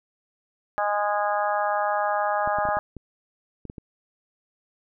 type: harmonic tone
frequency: 206.3 Hz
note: G#3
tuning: 11 cents flat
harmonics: 3 / 4 / 5 / 6 / 7 / 8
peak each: -27 / -25 / -33 / -29 / -37 / -32 dBFS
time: 0.78-2.79 s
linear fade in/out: 0 ms
type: clicks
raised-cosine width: 3 ms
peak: -24 dBFS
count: 9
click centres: 2.475 / 2.586 / 2.653 / 2.688 / 2.77 / 2.967 / 3.653 / 3.699 / 3.782 s
effects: none